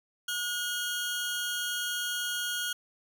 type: tone pair together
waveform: sawtooth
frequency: 1445 / 3246 Hz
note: F#6 / G#7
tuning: -41 / -40 cents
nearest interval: octave + major second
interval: 1401 cents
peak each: -29 / -31 dBFS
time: 0.28-2.73 s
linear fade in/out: 5 ms
effects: none